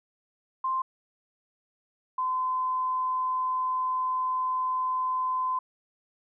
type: tone pair in turn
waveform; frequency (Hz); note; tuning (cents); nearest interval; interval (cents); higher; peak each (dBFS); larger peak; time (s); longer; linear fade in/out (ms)
sine; 1046.5 / 1025; C6 / C6; 0 / -36; unison; 36; first; -25; neither; 0.64-0.82 / 2.18-5.59; second; 5
effects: none